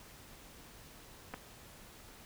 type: clicks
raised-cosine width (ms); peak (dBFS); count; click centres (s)
0.5; -27; 2; 1.338 / 1.342
effects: pink hiss -55 dBFS RMS until 2.25 s